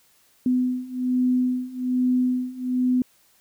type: beating tone pair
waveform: sine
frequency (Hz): 251.2 / 252.4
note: B3 / B3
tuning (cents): +30 / +38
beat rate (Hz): 1.2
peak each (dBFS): -24 / -22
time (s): 0.46-3.02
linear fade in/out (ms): 2
effects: white hiss -60 dBFS RMS until 3.4 s